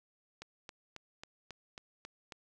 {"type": "click train", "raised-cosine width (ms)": 0.2, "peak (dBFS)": -28, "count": 8, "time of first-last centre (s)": [0.42, 2.322], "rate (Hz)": 3.68, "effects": []}